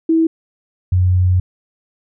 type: tone pair in turn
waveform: sine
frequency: 324.9 / 91.17 Hz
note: E4 / F#2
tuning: -25 / -25 cents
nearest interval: octave + minor seventh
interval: 2200 cents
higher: first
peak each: -10 dBFS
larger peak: neither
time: 0.09-0.27 / 0.92-1.4 s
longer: second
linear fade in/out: 5 ms
effects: none